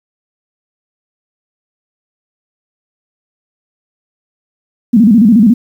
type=tone with vibrato; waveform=sine; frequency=220 Hz; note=A3; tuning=in tune; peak=-3 dBFS; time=4.93-5.54 s; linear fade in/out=10 ms; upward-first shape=square; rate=14 Hz; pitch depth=150 cents each way; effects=7-bit